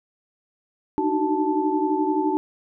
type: tone cluster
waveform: sine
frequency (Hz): 300.2 / 311.8 / 375.9 / 877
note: D4 / D#4 / F#4 / A5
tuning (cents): +38 / +4 / +27 / -6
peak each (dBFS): -25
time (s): 0.98-2.37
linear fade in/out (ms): 0
effects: none